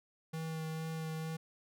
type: tone with vibrato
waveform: square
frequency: 160 Hz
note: D#3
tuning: 49 cents sharp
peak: -38 dBFS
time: 0.33-1.37 s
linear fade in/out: 10 ms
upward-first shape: sine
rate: 2.2 Hz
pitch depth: 12 cents each way
effects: none